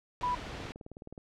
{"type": "noise", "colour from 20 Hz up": "pink", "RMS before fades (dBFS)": -41, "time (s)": [0.21, 0.72], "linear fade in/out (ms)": 0}
{"type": "tone", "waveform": "sine", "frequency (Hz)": 988, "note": "B5", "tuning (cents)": 0, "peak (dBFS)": -28, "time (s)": [0.23, 0.35], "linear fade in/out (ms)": 5}
{"type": "click train", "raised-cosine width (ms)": 2, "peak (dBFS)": -32, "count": 13, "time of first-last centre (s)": [0.55, 1.178], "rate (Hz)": 19.1}
{"effects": ["low-pass 4000 Hz 12 dB/octave"]}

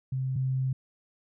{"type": "tone pair in turn", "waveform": "sine", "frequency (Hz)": [131.2, 131.2], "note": ["C3", "C3"], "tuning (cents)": [5, 5], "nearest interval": "unison", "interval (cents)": 0, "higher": "neither", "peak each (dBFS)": [-27, -25], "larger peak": "second", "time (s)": [[0.12, 0.36], [0.36, 0.73]], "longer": "second", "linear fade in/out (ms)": 5, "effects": []}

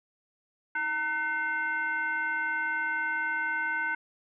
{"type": "tone with frequency modulation", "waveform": "sine", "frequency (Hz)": 1516, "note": "F#6", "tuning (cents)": 42, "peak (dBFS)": -27, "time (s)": [0.75, 3.95], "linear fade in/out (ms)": 5, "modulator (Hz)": 598, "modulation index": 0.86, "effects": []}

